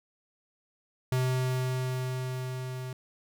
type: tone with level ramp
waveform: square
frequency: 128.4 Hz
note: C3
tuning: 32 cents flat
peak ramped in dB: -25 to -36 dBFS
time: 1.12-2.93 s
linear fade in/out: 2 ms
effects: none